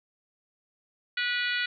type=harmonic tone; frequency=488.2 Hz; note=B4; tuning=20 cents flat; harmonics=3 / 4 / 5 / 6 / 7 / 8 / 9; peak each=-30 / -32 / -34 / -36 / -37 / -38 / -39 dBFS; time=1.17-1.66 s; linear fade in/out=5 ms; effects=none